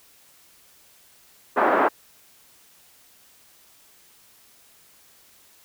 white band-pass noise, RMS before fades -19 dBFS, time 1.56-1.89 s, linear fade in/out 20 ms, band 280 to 1300 Hz, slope 24 dB/octave, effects white hiss -55 dBFS RMS until 5.64 s

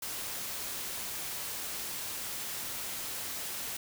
white noise, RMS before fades -38 dBFS, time 0.02-3.77 s, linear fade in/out 5 ms, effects none

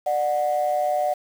sine tone pair together, 594.7 / 735 Hz, D5 / F#5, +22 / -12 cents, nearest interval major third, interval 366 cents, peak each -22 / -21 dBFS, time 0.06-1.14 s, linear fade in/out 10 ms, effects tanh soft clip ceiling -14 dBFS + 7-bit

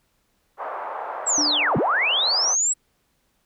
white band-pass noise, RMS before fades -31 dBFS, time 0.57-2.56 s, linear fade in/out 50 ms, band 570 to 1100 Hz, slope 24 dB/octave
sine linear two-way sweep, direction down then up, 7880 to 103.9 to 7880 Hz, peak -18 dBFS, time 1.26-2.74 s, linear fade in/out 20 ms, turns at 1.77 s
sine tone with exponential decay, 296.1 Hz, D4, 14 cents sharp, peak -23 dBFS, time 1.38-1.98 s, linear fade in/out 1 ms, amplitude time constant 130 ms
effects pink hiss -68 dBFS RMS until 3.45 s

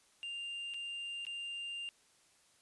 triangle tone with dropouts, 2794 Hz, F7, in tune, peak -38 dBFS, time 0.23-1.89 s, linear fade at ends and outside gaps 0 ms, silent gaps 0.738-0.743 / 1.251-1.267 s, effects white hiss -68 dBFS RMS until 2.61 s + resampled to 24000 Hz

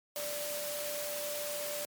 sine tone in noise, 587.3 Hz, D5, in tune, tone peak -38 dBFS, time 0.16-1.85 s, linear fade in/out 0 ms, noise white, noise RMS -39 dBFS, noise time 0.16-1.85 s, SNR -2 dB, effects high-pass 150 Hz 12 dB/octave + MP3 96 kbps

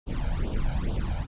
brown noise with flanger, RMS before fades -27 dBFS, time 0.06-1.27 s, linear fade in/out 50 ms, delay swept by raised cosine 0.24 to 1.34 ms, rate 2.3 Hz, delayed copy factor +0.9, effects resampled to 8000 Hz

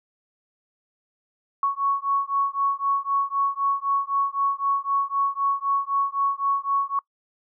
sine beating tone pair, 1108.7 / 1112.6 Hz, C#6 / C#6, 0 / +6 cents, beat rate 3.9 Hz, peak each -24 dBFS, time 1.63-6.99 s, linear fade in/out 2 ms, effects noise-tail reverb RT60 0.1 s tail -24 dB re dry

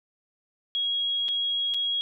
sine tone with dropouts, 3302 Hz, G#7, 11 cents flat, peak -24 dBFS, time 0.75-2.01 s, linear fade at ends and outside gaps 0 ms, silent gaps 1.283-1.288 / 1.739-1.744 s, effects none

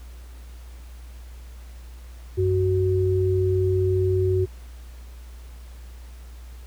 sine tone pair together, 94.6 / 371.9 Hz, F#2 / F#4, +39 / +9 cents, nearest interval 2 octaves, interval 2370 cents, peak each -21 dBFS, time 2.37-4.46 s, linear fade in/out 20 ms, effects added 60 Hz sine -38 dBFS peak until 6.66 s + pink hiss -53 dBFS RMS until 6.66 s

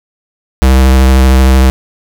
square tone with vibrato, 65.41 Hz, C2, in tune, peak -4 dBFS, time 0.62-1.7 s, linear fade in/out 0 ms, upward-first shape sine, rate 13 Hz, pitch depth 21 cents each way, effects none

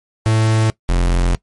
45% pulse tone pair in turn, 110.4 / 43.81 Hz, A2 / F1, +6 / +6 cents, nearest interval octave + major third, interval 1600 cents, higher first, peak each -12 dBFS, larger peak neither, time 0.26-0.7 / 0.89-1.35 s, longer second, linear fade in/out 0 ms, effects noise-tail reverb RT60 0.1 s tail -20 dB re dry + MP3 48 kbps

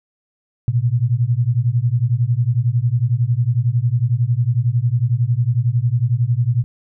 sine beating tone pair, 114.8 / 125.8 Hz, A#2 / B2, -26 / +32 cents, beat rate 11 Hz, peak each -17 dBFS, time 0.68-6.64 s, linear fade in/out 0 ms, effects none

